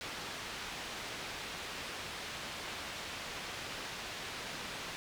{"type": "low-pass noise", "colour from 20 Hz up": "white", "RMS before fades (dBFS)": -43, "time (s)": [0.01, 4.96], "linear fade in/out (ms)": 0, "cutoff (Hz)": 3700, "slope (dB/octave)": 12, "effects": []}